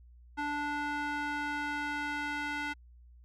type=tone with band-pass filter sweep; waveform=square; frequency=292.7 Hz; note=D4; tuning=6 cents flat; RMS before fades=-35 dBFS; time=0.37-2.74 s; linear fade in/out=20 ms; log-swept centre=1200 to 1800 Hz; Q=1.5; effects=added 60 Hz sine -53 dBFS peak until 3.24 s